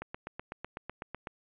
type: click train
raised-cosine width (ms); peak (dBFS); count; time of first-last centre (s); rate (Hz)
0.5; -23; 11; 0.02-1.272; 7.99
effects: resampled to 8000 Hz + 9-bit